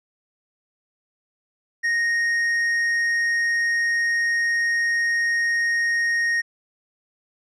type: tone with tanh clipping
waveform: sine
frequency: 1863 Hz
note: A#6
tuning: 2 cents flat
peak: -20 dBFS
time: 1.83-6.42 s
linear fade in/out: 20 ms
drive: 6 dB
effects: none